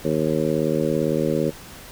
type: harmonic tone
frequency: 77.78 Hz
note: D#2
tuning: in tune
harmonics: 2 / 3 / 4 / 5 / 6 / 7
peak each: -26 / -26 / -26 / -26 / -26 / -26 dBFS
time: 0.04-1.51 s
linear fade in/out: 20 ms
effects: pink hiss -41 dBFS RMS until 1.91 s